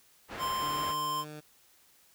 white low-pass noise, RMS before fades -41 dBFS, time 0.28-0.95 s, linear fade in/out 50 ms, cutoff 1700 Hz, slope 12 dB/octave
square tone, 1046.5 Hz, C6, in tune, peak -31 dBFS, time 0.38-1.25 s, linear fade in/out 50 ms
15% pulse tone with pitch glide, 149 to 151.52 Hz, D3 to D#3, +25 to -46 cents, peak -36 dBFS, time 0.6-1.41 s, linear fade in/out 20 ms, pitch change +29 cents, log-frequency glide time 0.77-0.91 s
effects white hiss -63 dBFS RMS until 2.14 s

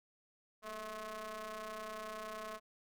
sawtooth ring-modulated tone, 212.4 Hz, G#3, 39 cents sharp, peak -36 dBFS, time 0.62-2.6 s, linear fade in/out 50 ms, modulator 865 Hz, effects none

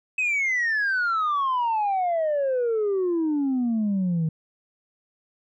sine exponential sweep, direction down, 2573 to 155.56 Hz, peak -19 dBFS, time 0.18-4.29 s, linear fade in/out 5 ms, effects tanh soft clip ceiling -19 dBFS

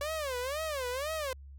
sawtooth tone with vibrato, 560 Hz, C#5, 18 cents sharp, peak -29 dBFS, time 0.01-1.33 s, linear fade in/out 2 ms, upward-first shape sine, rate 2 Hz, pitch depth 230 cents each way, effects added 69 Hz sine -46 dBFS peak until 1.58 s

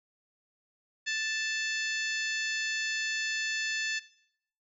harmonic tone with a mistuned harmonic, 880 Hz, A5, in tune, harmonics 2 / 3 / 4 / 5 / 6 / 7 / 8, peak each -32 / -36 / -38 / -40 / -42 / -43 / -44 dBFS, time 1.06-4 s, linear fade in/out 20 ms, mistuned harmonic 6, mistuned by -35 cents, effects noise-tail reverb RT60 0.7 s tail -19 dB re dry

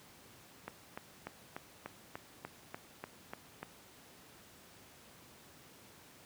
click train, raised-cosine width 0.5 ms, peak -26 dBFS, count 11, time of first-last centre 0.68-3.63 s, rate 3.39 Hz, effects pink hiss -58 dBFS RMS until 6.25 s + high-pass 100 Hz 12 dB/octave

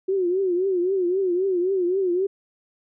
sine tone with vibrato, 369.2 Hz, F#4, 4 cents flat, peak -19 dBFS, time 0.08-2.27 s, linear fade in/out 10 ms, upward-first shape triangle, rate 3.8 Hz, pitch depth 130 cents each way, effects none

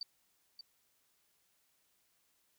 sine tone with echo, 4608 Hz, D8, 34 cents flat, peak -37 dBFS, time 0.01-0.03 s, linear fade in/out 2 ms, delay 580 ms, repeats 1, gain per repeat -9 dB, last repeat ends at 0.61 s, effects white hiss -75 dBFS RMS until 2.58 s

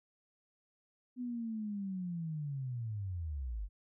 sine linear sweep, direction down, 252 to 45.07 Hz, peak -36 dBFS, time 1.16-3.69 s, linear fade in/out 50 ms, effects none

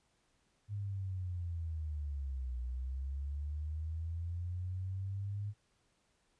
sine linear two-way sweep, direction down then up, 103.83 to 60.6 to 103.83 Hz, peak -36 dBFS, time 0.68-5.54 s, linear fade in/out 50 ms, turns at 2.59 s, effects pink hiss -75 dBFS RMS until 6.39 s + resampled to 22050 Hz

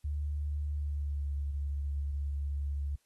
sine tone with pitch glide, 73.42 to 71.12 Hz, D2 to C#2, 0 to +45 cents, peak -31 dBFS, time 0.04-2.96 s, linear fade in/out 10 ms, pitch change -55 cents, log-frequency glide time 0.74-1.3 s, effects white hiss -74 dBFS RMS until 3.05 s + AAC 32 kbps

